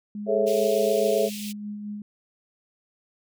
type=tone with tremolo; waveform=sine; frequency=207.7 Hz; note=G#3; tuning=in tune; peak=-30 dBFS; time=0.15-2.02 s; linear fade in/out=2 ms; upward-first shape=sine; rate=4.7 Hz; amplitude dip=35%
type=chord; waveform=sine; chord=A major seventh; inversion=third; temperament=just; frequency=412.5 / 440 / 550 / 660 Hz; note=G#4 / A4 / C#5 / E5; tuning=-12 / 0 / -14 / +2 cents; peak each=-25 dBFS; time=0.26-1.3 s; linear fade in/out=50 ms
type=high-pass noise; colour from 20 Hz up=pink; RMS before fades=-38 dBFS; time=0.46-1.53 s; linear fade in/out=20 ms; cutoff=2400 Hz; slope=48 dB/octave
effects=none